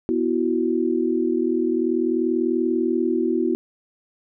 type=chord; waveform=sine; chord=B suspended fourth; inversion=none; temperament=equal; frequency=246.9 / 329.6 / 370 Hz; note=B3 / E4 / F#4; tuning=0 / 0 / 0 cents; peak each=-24 / -22 / -23 dBFS; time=0.09-3.55 s; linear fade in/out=0 ms; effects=none